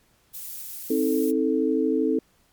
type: noise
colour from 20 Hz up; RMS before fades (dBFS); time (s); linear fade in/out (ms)
violet; -36; 0.33-1.32; 20
type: chord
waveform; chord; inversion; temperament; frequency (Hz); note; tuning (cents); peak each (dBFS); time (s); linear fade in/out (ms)
sine; A diminished; first; just; 264 / 316.8 / 440; C4 / Eb4 / A4; +16 / +31 / 0; -24; 0.9-2.19; 5
effects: pink hiss -63 dBFS RMS until 2.52 s + MP3 96 kbps